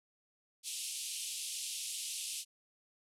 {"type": "band-pass noise", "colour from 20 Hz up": "white", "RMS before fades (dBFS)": -41, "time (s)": [0.63, 2.45], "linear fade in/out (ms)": 50, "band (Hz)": [2600, 11000], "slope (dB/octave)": 48, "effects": []}